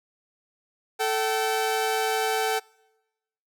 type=tone pair together; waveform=sawtooth; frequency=440 / 767.5 Hz; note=A4 / G5; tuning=0 / -37 cents; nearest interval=minor seventh; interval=963 cents; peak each=-22 dBFS; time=0.99-2.6 s; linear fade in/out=20 ms; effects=noise-tail reverb RT60 1.0 s tail -26 dB re dry